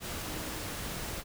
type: tone in noise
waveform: sine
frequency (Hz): 310.2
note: D#4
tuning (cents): -5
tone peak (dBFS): -46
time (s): 0.22-0.64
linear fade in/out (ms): 50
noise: pink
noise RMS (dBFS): -38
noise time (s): 0-1.24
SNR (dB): -11
effects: none